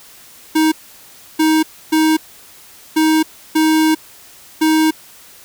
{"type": "tone bursts at uneven times", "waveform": "square", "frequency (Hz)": 314.8, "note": "D#4", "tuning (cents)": 20, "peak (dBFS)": -11, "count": 6, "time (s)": [[0.55, 0.72], [1.39, 1.63], [1.92, 2.17], [2.96, 3.23], [3.55, 3.95], [4.61, 4.91]], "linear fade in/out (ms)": 10, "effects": ["white hiss -42 dBFS RMS until 5.44 s"]}